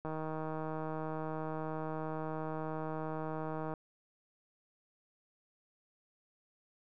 click train, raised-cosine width 1 ms, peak -26 dBFS, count 580, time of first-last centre 0.05-3.738 s, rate 157 Hz, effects none

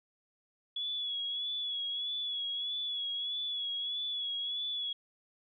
sine tone with vibrato, 3383 Hz, G#7, 31 cents sharp, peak -33 dBFS, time 0.76-4.93 s, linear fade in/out 5 ms, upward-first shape sine, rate 1.6 Hz, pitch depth 42 cents each way, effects none

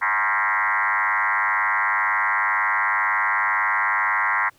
sine tone with frequency modulation, 1480 Hz, F#6, in tune, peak -18 dBFS, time 0.01-4.5 s, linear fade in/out 20 ms, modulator 102 Hz, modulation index 5.7, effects pink hiss -58 dBFS RMS until 4.58 s

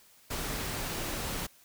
pink noise, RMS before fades -35 dBFS, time 0.3-1.47 s, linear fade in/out 10 ms, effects white hiss -60 dBFS RMS until 1.64 s

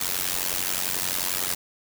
white noise with amplitude modulation, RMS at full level -23 dBFS, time 0-1.55 s, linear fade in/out 10 ms, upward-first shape sine, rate 91.3 Hz, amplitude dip 95%, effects none

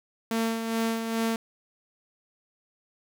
sawtooth tone with tremolo, 226.5 Hz, A#3, 50 cents flat, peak -20 dBFS, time 0.31-1.36 s, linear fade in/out 2 ms, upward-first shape sine, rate 2.4 Hz, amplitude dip 50%, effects none

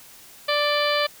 harmonic tone with a mistuned harmonic, 587.3 Hz, D5, in tune, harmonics 1 / 2 / 3 / 4 / 5 / 6 / 7 / 8, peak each -23 / -26 / -28 / -29 / -30 / -31 / -31 / -32 dBFS, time 0.48-1.07 s, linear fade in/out 10 ms, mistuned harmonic 5, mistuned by +30 cents, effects white hiss -47 dBFS RMS until 1.2 s

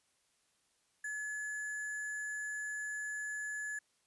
sine tone with sample-and-hold, 1706 Hz, G#6, 46 cents sharp, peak -37 dBFS, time 1.04-3.79 s, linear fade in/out 5 ms, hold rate 8820 Hz, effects white hiss -75 dBFS RMS until 4.06 s + resampled to 24000 Hz

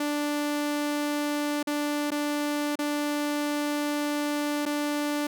sawtooth tone with dropouts, 293.7 Hz, D4, in tune, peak -22 dBFS, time 0-5.27 s, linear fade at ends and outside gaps 5 ms, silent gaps 1.629-1.671 / 2.106-2.116 / 2.756-2.789 / 4.655-4.661 s, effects none

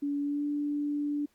sine tone with pitch glide, 286 to 291.7 Hz, D4 to D4, -46 to -12 cents, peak -28 dBFS, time 0.02-1.26 s, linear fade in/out 10 ms, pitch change +34 cents, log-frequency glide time 0.21-0.45 s, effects pink hiss -70 dBFS RMS until 1.34 s + Opus 48 kbps

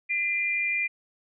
sine tone pair together, 2030 / 2398 Hz, B6 / D7, +47 / +36 cents, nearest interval minor third, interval 289 cents, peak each -30 / -25 dBFS, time 0.09-0.88 s, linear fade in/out 20 ms, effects none

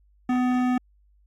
sine tone with hard clipping, 250.5 Hz, B3, 25 cents sharp, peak -22 dBFS, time 0.29-0.78 s, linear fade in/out 5 ms, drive 15 dB, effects added 50 Hz sine -57 dBFS peak until 1.26 s + AAC 48 kbps

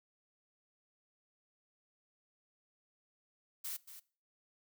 blue noise with echo, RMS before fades -41 dBFS, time 3.64-3.77 s, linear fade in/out 10 ms, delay 230 ms, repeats 1, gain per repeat -11 dB, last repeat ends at 4 s, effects noise-tail reverb RT60 0.4 s tail -21 dB re dry

